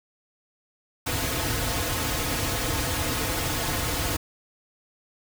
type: noise with comb filter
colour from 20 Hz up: pink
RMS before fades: -27 dBFS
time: 1.06-4.17 s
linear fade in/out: 10 ms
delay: 5.1 ms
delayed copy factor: -0.95
effects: none